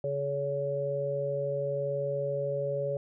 harmonic tone, 141 Hz, C#3, 30 cents sharp, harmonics 1 / 3 / 4, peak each -36 / -35 / -30 dBFS, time 0.04-2.97 s, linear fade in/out 2 ms, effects none

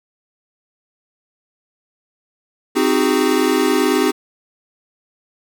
square chord, Ab dominant seventh, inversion first, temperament equal with one note detuned, 261.6 / 311.1 / 370 / 408.6 Hz, C4 / Eb4 / Gb4 / Ab4, 0 / 0 / 0 / -28 cents, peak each -20 dBFS, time 2.75-4.12 s, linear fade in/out 20 ms, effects none

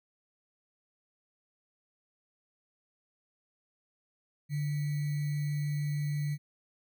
sine tone with sample-and-hold, 146.83 Hz, D3, in tune, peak -29 dBFS, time 4.49-6.38 s, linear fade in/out 50 ms, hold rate 2100 Hz, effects none

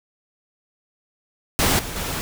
pink noise with level steps, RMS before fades -18 / -31 / -27 dBFS, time 1.59-2.21 s, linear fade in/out 0 ms, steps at 1.79 / 1.96 s, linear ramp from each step 2 ms, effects none

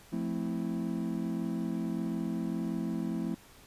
triangle chord, F major seventh, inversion none, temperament equal, 174.61 / 220 / 261.6 / 329.6 Hz, F3 / A3 / C4 / E4, 0 / 0 / 0 / 0 cents, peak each -34 / -33 / -36 / -36 dBFS, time 0.12-3.35 s, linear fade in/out 10 ms, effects pink hiss -56 dBFS RMS until 3.66 s + resampled to 32000 Hz

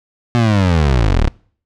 25% pulse linear sweep, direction down, 121.9 to 31.12 Hz, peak -7 dBFS, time 0.35-1.28 s, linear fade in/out 0 ms, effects noise-tail reverb RT60 0.5 s tail -25 dB re dry + low-pass 5000 Hz 12 dB/octave

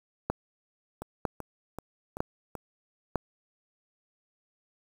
two click trains, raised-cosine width 1 ms, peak -13 / -23 dBFS, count 4 / 5, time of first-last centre 0.3-3.157 / 1.02-2.553 s, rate 1.05 / 2.61 Hz, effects 7-bit

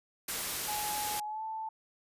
white noise, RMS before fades -35 dBFS, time 0.28-1.2 s, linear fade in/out 5 ms
sine tone with pitch glide, 840 to 880.7 Hz, G#5 to A5, +19 to +1 cents, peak -35 dBFS, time 0.68-1.69 s, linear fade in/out 5 ms, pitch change +82 cents, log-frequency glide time 1.23-1.43 s
effects resampled to 32000 Hz

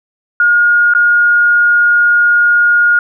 sine tone with dropouts, 1429 Hz, F6, 39 cents sharp, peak -6 dBFS, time 0.4-2.99 s, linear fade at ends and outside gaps 2 ms, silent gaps 0.937-0.949 s, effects none

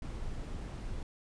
brown noise, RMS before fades -39 dBFS, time 0.02-1.03 s, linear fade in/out 2 ms, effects resampled to 22050 Hz

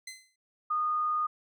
15% pulse tone with exponential decay, 2051 Hz, C7, 35 cents flat, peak -31 dBFS, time 0.07-0.36 s, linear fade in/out 5 ms, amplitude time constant 62 ms
sine tone, 1229 Hz, D#6, 22 cents flat, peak -26 dBFS, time 0.7-1.27 s, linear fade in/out 10 ms
effects none

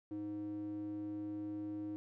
square tone with band-pass filter, 103.83 Hz, G#2, in tune, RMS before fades -42 dBFS, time 0.11-1.96 s, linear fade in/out 0 ms, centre 330 Hz, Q 5.8, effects none

